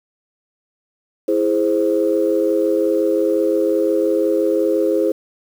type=chord; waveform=sine; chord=E augmented; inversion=none; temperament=equal; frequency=329.6 / 415.3 / 523.3 Hz; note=E4 / G#4 / B#4; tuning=0 / 0 / 0 cents; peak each=-18 dBFS; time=1.28-5.12 s; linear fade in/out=5 ms; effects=tanh soft clip ceiling -5 dBFS + 7-bit